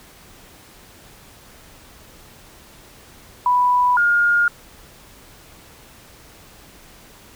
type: tone pair in turn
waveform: sine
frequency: 987.8 / 1419.2 Hz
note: B5 / F6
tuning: 0 / +27 cents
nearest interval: tritone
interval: 627 cents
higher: second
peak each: -13 dBFS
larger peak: neither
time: 3.46-3.97 / 3.97-4.48 s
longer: neither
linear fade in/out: 2 ms
effects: pink hiss -46 dBFS RMS until 7.35 s